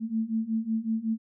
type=beating tone pair; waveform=sine; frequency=220 / 225.4 Hz; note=A3 / A3; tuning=0 / +42 cents; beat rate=5.4 Hz; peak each=-30 / -28 dBFS; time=0-1.18 s; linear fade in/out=50 ms; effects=none